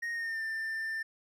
triangle tone with pitch glide, 1864.7 to 1787.7 Hz, A#6 to A6, 0 to +27 cents, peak -31 dBFS, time 0.02-1.03 s, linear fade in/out 10 ms, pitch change -73 cents, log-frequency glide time 0.12-0.42 s, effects none

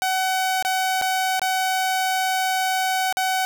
sawtooth tone with dropouts, 753 Hz, F#5, 30 cents sharp, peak -16 dBFS, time 0.02-3.45 s, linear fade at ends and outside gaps 0 ms, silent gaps 0.625-0.649 / 1.014-1.021 / 1.395-1.417 / 3.126-3.17 s, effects none

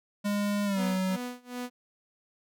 square tone with pitch glide, 204.5 to 187.53 Hz, G#3 to F#3, -26 to +24 cents, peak -27 dBFS, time 0.24-1.17 s, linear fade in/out 20 ms, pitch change -150 cents, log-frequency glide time 0.65-0.83 s
sawtooth tone with tremolo, 246.9 Hz, B3, in tune, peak -29 dBFS, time 0.75-1.7 s, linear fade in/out 50 ms, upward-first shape sine, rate 2.6 Hz, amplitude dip 95%
effects none

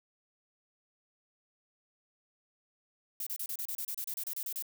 violet noise bursts, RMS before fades -37 dBFS, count 15, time 3.2-4.624 s, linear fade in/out 2 ms, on 66 ms, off 31 ms, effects none

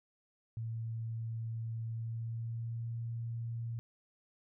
sine tone with pitch glide, 113.6 to 115.99 Hz, A#2 to A#2, -44 to -8 cents, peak -36 dBFS, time 0.57-3.79 s, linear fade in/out 0 ms, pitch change +36 cents, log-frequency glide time 1.85-2.91 s, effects none

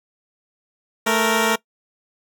10% pulse tone pair together, 220 / 466.2 Hz, A3 / A#4, 0 / 0 cents, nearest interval octave + minor second, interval 1300 cents, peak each -11 dBFS, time 1.06-1.56 s, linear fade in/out 10 ms, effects noise-tail reverb RT60 0.1 s tail -21 dB re dry

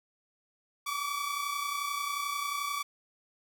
sawtooth tone pair together, 1136.7 / 1168 Hz, C#6 / D6, +43 / -10 cents, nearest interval unison, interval 47 cents, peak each -30 / -32 dBFS, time 0.86-2.83 s, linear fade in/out 10 ms, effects none

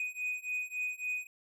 triangle beating tone pair, 2489 / 2492.6 Hz, D#7 / D#7, 0 / +2 cents, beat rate 3.6 Hz, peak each -36 / -35 dBFS, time 0-1.27 s, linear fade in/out 2 ms, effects none

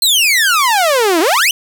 sawtooth exponential two-way sweep, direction down then up, 4262 to 309 to 3124 Hz, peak -6 dBFS, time 0.02-1.51 s, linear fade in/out 2 ms, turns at 1.2 s, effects 7-bit

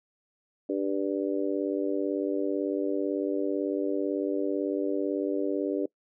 harmonic tone, 98 Hz, G2, in tune, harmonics 3 / 4 / 5 / 6, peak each -29 / -31 / -33 / -35 dBFS, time 0.69-5.86 s, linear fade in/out 5 ms, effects noise-tail reverb RT60 0.1 s tail -23 dB re dry

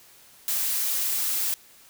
blue noise, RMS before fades -26 dBFS, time 0.48-1.54 s, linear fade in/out 0 ms, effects white hiss -53 dBFS RMS until 1.89 s

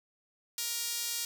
sawtooth tone with high-pass filter, 470.4 Hz, A#4, 16 cents sharp, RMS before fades -35 dBFS, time 0.58-1.25 s, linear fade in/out 2 ms, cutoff 4900 Hz, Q 0.83, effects none

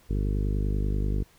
harmonic tone, 50.3 Hz, G1, 45 cents sharp, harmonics 1 / 2 / 3 / 4 / 5 / 6 / 7 / 8 / 9, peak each -25 / -31 / -35 / -37 / -39 / -41 / -42 / -43 / -44 dBFS, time 0.09-1.24 s, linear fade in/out 20 ms, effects pink hiss -59 dBFS RMS until 1.38 s

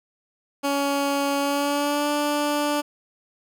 15% pulse tone with pitch glide, 280.9 to 293.3 Hz, C#4 to D4, +23 to -2 cents, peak -15 dBFS, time 0.63-2.82 s, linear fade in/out 20 ms, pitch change +75 cents, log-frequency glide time 1.38-2.09 s, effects none

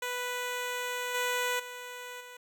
10% pulse tone with level steps, 493.9 Hz, B4, in tune, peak -24 / -20 / -32 / -37 dBFS, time 0.02-2.37 s, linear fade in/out 5 ms, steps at 1.14 / 1.59 / 2.2 s, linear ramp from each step 10 ms, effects none

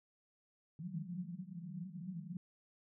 pink band-pass noise, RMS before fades -45 dBFS, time 0.79-2.37 s, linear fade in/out 2 ms, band 160 to 190 Hz, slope 96 dB/octave, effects none

